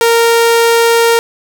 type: tone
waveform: sawtooth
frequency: 463.5 Hz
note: A#4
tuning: 10 cents flat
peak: -3 dBFS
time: 0.01-1.19 s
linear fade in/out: 0 ms
effects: none